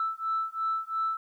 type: beating tone pair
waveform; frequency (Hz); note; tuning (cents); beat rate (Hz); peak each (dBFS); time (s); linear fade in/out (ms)
sine; 1318.5 / 1321.4; E6 / E6; 0 / +4; 2.9; -30; 0-1.17; 2
effects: tanh soft clip ceiling -21 dBFS + 11-bit